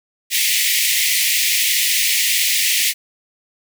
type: high-pass noise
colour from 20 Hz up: pink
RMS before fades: -17 dBFS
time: 0.3-2.94 s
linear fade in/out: 50 ms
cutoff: 1900 Hz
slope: 96 dB/octave
effects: none